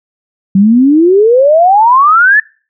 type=exponential sweep; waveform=sine; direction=up; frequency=187.2 to 1785 Hz; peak=-3 dBFS; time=0.55-2.4 s; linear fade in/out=5 ms; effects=noise-tail reverb RT60 0.4 s tail -25 dB re dry